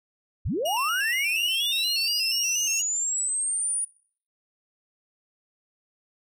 sine linear sweep, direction up, 38.75 to 9680 Hz, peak -24 dBFS, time 0.45-3.85 s, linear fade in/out 10 ms
sawtooth tone with vibrato, 2786 Hz, F7, 5 cents flat, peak -25 dBFS, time 0.65-2.82 s, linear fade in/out 10 ms, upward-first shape square, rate 4.2 Hz, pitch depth 51 cents each way
effects noise-tail reverb RT60 0.5 s tail -22 dB re dry

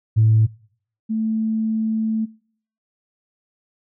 sine tone pair in turn, 110 / 220.5 Hz, A2 / A3, 0 / +4 cents, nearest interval octave, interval 1204 cents, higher second, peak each -10 / -19 dBFS, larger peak first, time 0.16-0.47 / 1.09-2.26 s, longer second, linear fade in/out 20 ms, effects noise-tail reverb RT60 0.6 s tail -25 dB re dry + tanh soft clip ceiling -7 dBFS

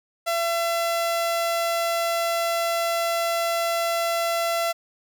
sawtooth tone, 675 Hz, E5, 41 cents sharp, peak -18 dBFS, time 0.26-4.73 s, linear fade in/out 20 ms, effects none

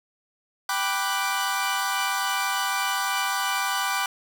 sawtooth chord, G major seventh, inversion none, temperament equal, 784 / 987.8 / 1174.7 / 1480 Hz, G5 / B5 / D6 / F#6, 0 / 0 / 0 / 0 cents, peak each -26 / -26 / -25 / -26 dBFS, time 0.69-4.06 s, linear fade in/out 2 ms, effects none

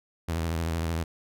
sawtooth tone with vibrato, 82.41 Hz, E2, in tune, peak -23 dBFS, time 0.28-1.04 s, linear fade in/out 10 ms, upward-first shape triangle, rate 13 Hz, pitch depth 82 cents each way, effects none

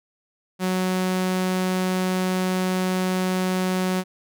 sawtooth tone, 185 Hz, F#3, in tune, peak -17 dBFS, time 0.59-4.04 s, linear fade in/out 50 ms, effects none

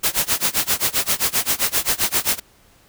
white noise with tremolo, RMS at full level -17 dBFS, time 0.03-2.4 s, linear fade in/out 10 ms, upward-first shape sine, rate 7.6 Hz, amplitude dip 95%, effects pink hiss -54 dBFS RMS until 2.88 s

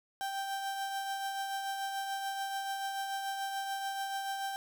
35% pulse tone with tremolo, 784 Hz, G5, in tune, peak -31 dBFS, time 0.21-4.56 s, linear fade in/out 0 ms, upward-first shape triangle, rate 6.9 Hz, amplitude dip 40%, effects none

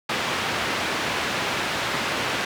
white band-pass noise, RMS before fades -26 dBFS, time 0.09-2.45 s, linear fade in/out 5 ms, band 100 to 2600 Hz, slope 12 dB/octave, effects none

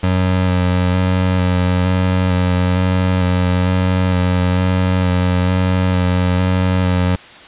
25% pulse tone with vibrato, 91.3 Hz, F#2, 23 cents flat, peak -9 dBFS, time 0.03-7.16 s, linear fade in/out 5 ms, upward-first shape square, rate 1.1 Hz, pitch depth 17 cents each way, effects white hiss -38 dBFS RMS until 7.47 s + resampled to 8000 Hz

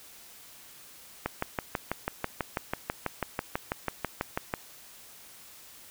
click train, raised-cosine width 0.5 ms, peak -13 dBFS, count 21, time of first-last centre 1.26-4.539 s, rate 6.1 Hz, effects white hiss -51 dBFS RMS until 5.9 s

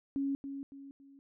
sine tone with echo, 276.3 Hz, C#4, 6 cents flat, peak -30 dBFS, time 0.16-0.35 s, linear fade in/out 0 ms, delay 280 ms, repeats 3, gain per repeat -8 dB, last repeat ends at 1.19 s, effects none

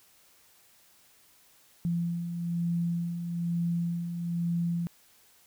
sine beating tone pair, 170 / 171.1 Hz, F3 / F3, -46 / -35 cents, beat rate 1.1 Hz, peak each -37 / -28 dBFS, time 1.85-4.87 s, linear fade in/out 0 ms, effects white hiss -61 dBFS RMS until 5.46 s

